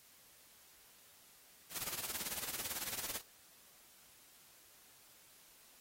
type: noise with tremolo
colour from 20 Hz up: white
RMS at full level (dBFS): -39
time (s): 1.7-3.22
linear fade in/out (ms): 50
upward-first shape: sine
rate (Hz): 18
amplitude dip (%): 75
effects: white hiss -63 dBFS RMS until 5.8 s + AAC 48 kbps